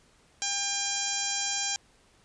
harmonic tone, 801 Hz, G5, 37 cents sharp, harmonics 1 / 2 / 3 / 4 / 5 / 6 / 7 / 8 / 9, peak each -39 / -40 / -39 / -37 / -39 / -38 / -34 / -36 / -34 dBFS, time 0.42-1.76 s, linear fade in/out 0 ms, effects pink hiss -62 dBFS RMS until 2.24 s + resampled to 22050 Hz

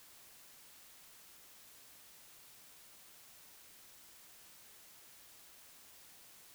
silence, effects white hiss -59 dBFS RMS until 6.54 s

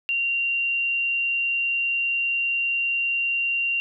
sine tone, 2765 Hz, F7, 18 cents flat, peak -21 dBFS, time 0.09-3.8 s, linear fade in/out 0 ms, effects none

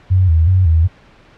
sine tone with vibrato, 86.7 Hz, F2, 12 cents flat, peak -8 dBFS, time 0.1-0.88 s, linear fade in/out 20 ms, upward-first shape square, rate 2.7 Hz, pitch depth 120 cents each way, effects pink hiss -46 dBFS RMS until 1.37 s + low-pass 3000 Hz 12 dB/octave

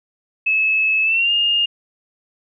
sine tone with pitch glide, 2595 to 2830 Hz, E7 to F7, -28 to +22 cents, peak -14 dBFS, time 0.46-1.66 s, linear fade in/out 10 ms, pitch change +150 cents, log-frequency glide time 1.03-1.32 s, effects none

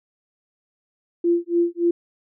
sine tone with tremolo, 343.6 Hz, F4, 28 cents flat, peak -14 dBFS, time 1.24-1.91 s, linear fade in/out 5 ms, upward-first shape sine, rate 3.5 Hz, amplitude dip 100%, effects none

